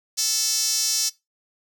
sawtooth tone with high-pass filter, 440 Hz, A4, in tune, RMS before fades -23 dBFS, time 0.17-1.1 s, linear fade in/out 20 ms, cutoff 5500 Hz, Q 3.3, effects noise-tail reverb RT60 0.2 s tail -20 dB re dry

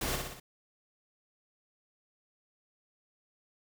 pink noise with echo, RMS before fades -34 dBFS, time 0.01-0.16 s, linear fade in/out 5 ms, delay 60 ms, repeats 4, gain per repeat -4 dB, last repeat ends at 0.4 s, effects none

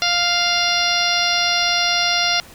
harmonic tone, 699 Hz, F5, 1 cent sharp, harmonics 1 / 2 / 3 / 4 / 5 / 6 / 7 / 8, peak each -24 / -24 / -24 / -24 / -24 / -24 / -24 / -24 dBFS, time 0.02-2.4 s, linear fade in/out 0 ms, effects pink hiss -43 dBFS RMS until 2.54 s

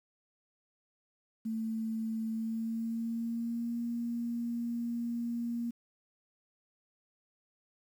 sine tone with pitch glide, 222.8 to 235.6 Hz, A3 to A#3, +22 to +19 cents, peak -32 dBFS, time 1.45-5.71 s, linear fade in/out 10 ms, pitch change +97 cents, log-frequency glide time 2.3-3.78 s, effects 10-bit

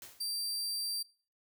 white noise with exponential decay, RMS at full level -46 dBFS, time 0.02-0.4 s, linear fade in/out 1 ms, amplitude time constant 82 ms
sawtooth tone, 4699 Hz, D8, in tune, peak -31 dBFS, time 0.2-1.03 s, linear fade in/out 10 ms
effects noise-tail reverb RT60 0.4 s tail -21 dB re dry

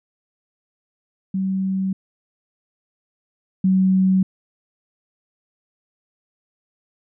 sine tone pair in turn, 190.8 / 188.5 Hz, G3 / F#3, -47 / +32 cents, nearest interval unison, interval 21 cents, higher first, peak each -19 / -13 dBFS, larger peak second, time 1.34-1.93 / 3.64-4.23 s, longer neither, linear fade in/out 5 ms, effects none

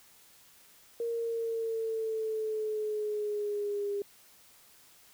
sine exponential sweep, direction down, 467.2 to 403.3 Hz, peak -30 dBFS, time 1-4.02 s, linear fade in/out 2 ms, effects white hiss -59 dBFS RMS until 5.13 s

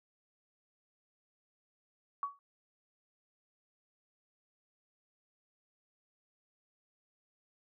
sine tone with exponential decay, 1126 Hz, C#6, 27 cents sharp, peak -29 dBFS, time 2.23-2.39 s, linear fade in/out 1 ms, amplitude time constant 34 ms, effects none

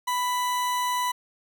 40% pulse tone, 991 Hz, B5, 6 cents sharp, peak -23 dBFS, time 0.07-1.12 s, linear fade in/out 10 ms, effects none

